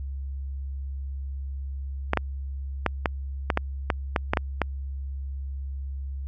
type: clicks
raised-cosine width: 0.5 ms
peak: -6 dBFS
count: 11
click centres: 2.134 / 2.173 / 2.863 / 3.058 / 3.502 / 3.574 / 3.902 / 4.162 / 4.335 / 4.372 / 4.617 s
effects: added 68 Hz sine -30 dBFS peak until 6.27 s